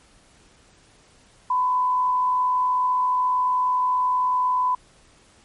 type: tone with frequency modulation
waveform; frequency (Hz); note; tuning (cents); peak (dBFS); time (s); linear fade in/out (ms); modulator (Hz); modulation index
sine; 1004; B5; +28; -18; 1.5-4.75; 5; 64.9; 0.25
effects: pink hiss -55 dBFS RMS until 5.44 s + MP3 48 kbps